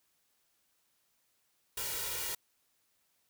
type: noise with comb filter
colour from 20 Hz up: white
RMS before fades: -37 dBFS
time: 1.77-2.35 s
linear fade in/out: 5 ms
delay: 2.1 ms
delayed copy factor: +0.9
effects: white hiss -75 dBFS RMS until 3.29 s